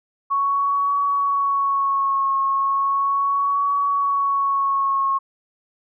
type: tone with vibrato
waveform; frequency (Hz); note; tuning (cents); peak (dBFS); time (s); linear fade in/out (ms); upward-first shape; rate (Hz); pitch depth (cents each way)
sine; 1108.7; C#6; 0; -17; 0.3-5.19; 20; triangle; 0.36; 33
effects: none

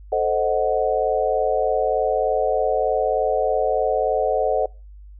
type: chord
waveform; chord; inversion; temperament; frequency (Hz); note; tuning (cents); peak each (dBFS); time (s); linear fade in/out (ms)
sine; A diminished seventh; none; equal; 440 / 523.3 / 622.3 / 740; A4 / C5 / Eb5 / Gb5; 0 / 0 / 0 / 0; -23; 0.12-4.66; 5
effects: noise-tail reverb RT60 0.3 s tail -24 dB re dry + added 50 Hz sine -39 dBFS peak until 5.19 s

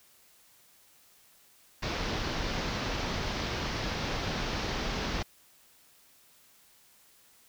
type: low-pass noise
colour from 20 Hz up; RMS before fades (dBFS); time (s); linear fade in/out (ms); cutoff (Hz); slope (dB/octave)
pink; -33; 1.82-5.23; 10; 5800; 48
effects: white hiss -61 dBFS RMS until 7.48 s

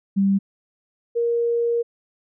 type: tone pair in turn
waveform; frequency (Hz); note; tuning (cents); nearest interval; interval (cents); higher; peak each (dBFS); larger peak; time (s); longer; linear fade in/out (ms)
sine; 196.3 / 469.7; G3 / A#4; +3 / +13; octave + minor third; 1510; second; -15 / -18; first; 0.16-0.39 / 1.15-1.83; second; 20
effects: none

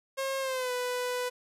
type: tone with pitch glide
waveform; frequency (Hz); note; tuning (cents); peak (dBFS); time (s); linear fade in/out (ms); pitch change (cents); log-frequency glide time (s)
sawtooth; 538 to 496.2; C5 to B4; +48 to +8; -26; 0.17-1.3; 20; -140; 0.4-0.72
effects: resampled to 32000 Hz + 11-bit

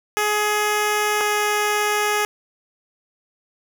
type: tone pair in turn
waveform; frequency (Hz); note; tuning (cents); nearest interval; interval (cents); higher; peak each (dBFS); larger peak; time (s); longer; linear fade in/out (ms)
10% pulse; 420 / 418.2; G#4 / G#4; +19 / +12; unison; 7; first; -10; neither; 0.17-1.21 / 1.21-2.25; neither; 0
effects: none

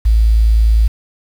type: tone with quantisation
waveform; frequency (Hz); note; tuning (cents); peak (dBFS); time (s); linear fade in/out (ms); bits
sine; 55; A1; 0; -7; 0.05-0.88; 10; 6
effects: none

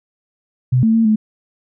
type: tone with pitch steps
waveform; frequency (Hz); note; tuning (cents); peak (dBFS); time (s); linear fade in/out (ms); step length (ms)
sine; 126.6 / 223.1 / 226.4 / 216; B2 / A3 / A3 / A3; +43 / +24 / +50 / -32; -10; 0.72-1.16; 10; 110
effects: none

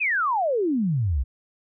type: exponential sweep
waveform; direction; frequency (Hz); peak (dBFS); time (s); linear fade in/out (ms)
sine; down; 2637 to 58.27; -20; 0-1.24; 20
effects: none

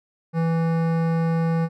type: tone with hard clipping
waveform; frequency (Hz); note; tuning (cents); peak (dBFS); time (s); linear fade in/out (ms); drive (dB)
sine; 164.81; E3; 0; -21; 0.33-1.69; 50; 16
effects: none

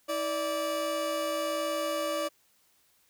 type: tone pair together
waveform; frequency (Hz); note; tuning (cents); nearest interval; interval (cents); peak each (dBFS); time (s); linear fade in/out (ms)
30% pulse; 321.7 / 582.2; E4 / D5; -42 / -15; minor seventh; 1027; -34 / -27; 0.08-2.29; 20
effects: white hiss -67 dBFS RMS until 3.09 s

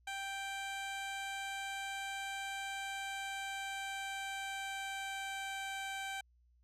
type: tone with pitch glide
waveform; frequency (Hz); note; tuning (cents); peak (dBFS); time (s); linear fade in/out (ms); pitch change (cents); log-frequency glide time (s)
15% pulse; 784 to 779; G5 to G5; 0 to -11; -33; 0.07-6.21; 5; -11; 2.63-6.03
effects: added 60 Hz sine -66 dBFS peak until 6.63 s + low-pass 10000 Hz 12 dB/octave

